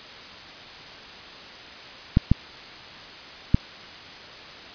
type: clicks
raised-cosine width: 5 ms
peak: -3 dBFS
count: 3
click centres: 2.171 / 2.316 / 3.545 s
effects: white hiss -41 dBFS RMS until 4.74 s + resampled to 11025 Hz